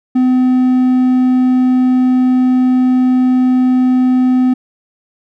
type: tone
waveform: triangle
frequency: 254.3 Hz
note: C4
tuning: 49 cents flat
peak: -6 dBFS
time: 0.15-4.54 s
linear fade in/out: 10 ms
effects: none